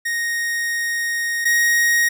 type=tone pair in turn; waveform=45% pulse; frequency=1864.7 / 1876.6 Hz; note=A#6 / A#6; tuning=0 / +11 cents; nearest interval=unison; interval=11 cents; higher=second; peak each=-20 / -14 dBFS; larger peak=second; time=0.05-1.45 / 1.45-2.09 s; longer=first; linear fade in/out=10 ms; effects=none